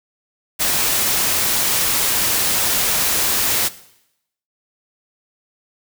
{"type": "noise", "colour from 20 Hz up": "white", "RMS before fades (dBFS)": -18, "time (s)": [0.59, 3.69], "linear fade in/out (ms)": 20, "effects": ["noise-tail reverb RT60 0.8 s tail -17 dB re dry"]}